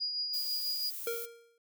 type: tone with tremolo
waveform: sine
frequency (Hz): 4882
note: D#8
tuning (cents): -34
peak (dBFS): -30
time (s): 0-0.91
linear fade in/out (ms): 20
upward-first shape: triangle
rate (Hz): 6.1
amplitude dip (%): 45
type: noise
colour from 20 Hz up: violet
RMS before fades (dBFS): -41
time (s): 0.33-1.26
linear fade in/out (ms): 10
type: tone with exponential decay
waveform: square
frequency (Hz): 466.2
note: A#4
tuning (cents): 0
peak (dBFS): -31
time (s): 1.07-1.58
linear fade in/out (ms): 2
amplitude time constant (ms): 110
effects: none